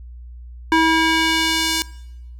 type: tone with band-pass filter sweep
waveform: square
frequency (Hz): 323.2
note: E4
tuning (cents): -34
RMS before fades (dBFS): -17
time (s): 0.72-1.82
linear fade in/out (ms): 0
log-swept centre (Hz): 1300 to 5700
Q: 0.78
effects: noise-tail reverb RT60 0.9 s tail -21 dB re dry + added 60 Hz sine -34 dBFS peak until 2.39 s